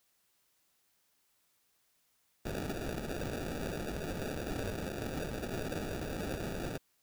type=noise with sample-and-hold; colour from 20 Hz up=blue; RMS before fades=-38 dBFS; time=2.45-6.78 s; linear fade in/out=10 ms; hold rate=1050 Hz; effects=white hiss -74 dBFS RMS until 7.02 s